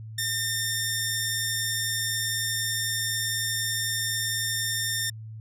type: tone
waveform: 10% pulse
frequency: 1811 Hz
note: A6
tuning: 49 cents sharp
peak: -17 dBFS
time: 0.18-5.1 s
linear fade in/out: 5 ms
effects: added 110 Hz sine -37 dBFS peak until 5.4 s